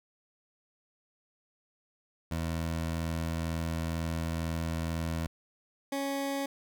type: tone pair in turn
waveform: 20% pulse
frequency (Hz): 82.1 / 276.9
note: E2 / C#4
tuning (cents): -6 / -2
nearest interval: octave + major sixth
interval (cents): 2104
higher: second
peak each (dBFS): -26 / -26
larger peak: neither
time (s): 2.31-5.27 / 5.92-6.46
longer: first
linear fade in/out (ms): 5
effects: none